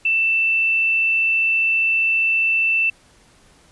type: tone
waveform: sine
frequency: 2665 Hz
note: E7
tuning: 18 cents sharp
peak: -15 dBFS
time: 0.05-2.9 s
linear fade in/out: 5 ms
effects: pink hiss -53 dBFS RMS until 3.71 s + resampled to 24000 Hz